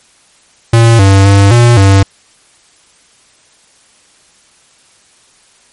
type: tone with pitch steps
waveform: square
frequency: 115.6 / 97.6 / 99.3 / 119.4 / 97.7 Hz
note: A#2 / G2 / G2 / A#2 / G2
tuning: -14 / -7 / +23 / +42 / -5 cents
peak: -3 dBFS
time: 0.73-2.03 s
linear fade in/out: 5 ms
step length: 260 ms
effects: white hiss -47 dBFS RMS until 5.72 s + MP3 48 kbps